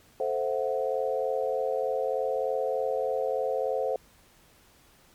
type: chord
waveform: sine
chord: F# half-diminished seventh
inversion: first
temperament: equal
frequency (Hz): 440 / 523.3 / 659.3 / 740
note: A4 / C5 / E5 / F#5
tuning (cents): 0 / 0 / 0 / 0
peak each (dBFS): -31 / -28 / -34 / -34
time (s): 0.2-3.96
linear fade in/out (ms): 2
effects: pink hiss -59 dBFS RMS until 5.14 s + MP3 96 kbps